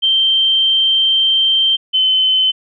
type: tone pair in turn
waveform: sine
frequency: 3136 / 3057 Hz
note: G7 / G7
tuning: 0 / -44 cents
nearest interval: unison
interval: 44 cents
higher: first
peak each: -10 dBFS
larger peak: neither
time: 0.02-1.77 / 1.93-2.52 s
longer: first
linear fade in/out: 20 ms
effects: none